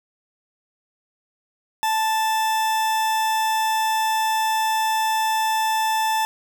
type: tone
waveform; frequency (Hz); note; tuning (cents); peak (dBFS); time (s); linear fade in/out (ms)
40% pulse; 880; A5; 0; -18; 1.83-6.25; 0
effects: none